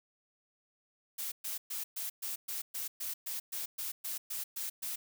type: noise bursts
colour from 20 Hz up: blue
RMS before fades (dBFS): -38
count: 15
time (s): 1.18-4.96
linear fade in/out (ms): 10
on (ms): 140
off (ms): 120
effects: none